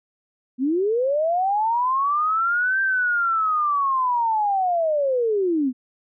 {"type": "linear two-way sweep", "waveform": "sine", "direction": "up then down", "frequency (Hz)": [241.5, 1579, 241.5], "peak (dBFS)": -18, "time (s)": [0.58, 5.73], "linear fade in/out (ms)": 50, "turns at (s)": 2.81, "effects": []}